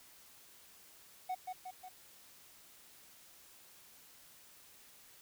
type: tone with echo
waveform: triangle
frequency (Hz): 740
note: F#5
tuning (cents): 0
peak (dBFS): -33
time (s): 1.29-1.35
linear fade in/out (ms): 10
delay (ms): 180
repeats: 3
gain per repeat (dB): -4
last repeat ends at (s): 1.89
effects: white hiss -60 dBFS RMS until 5.21 s